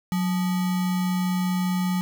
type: tone with sample-and-hold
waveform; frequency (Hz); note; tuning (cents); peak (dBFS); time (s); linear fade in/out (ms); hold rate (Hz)
sine; 182.5; F#3; -24; -21; 0.12-2.01; 0; 1050
effects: none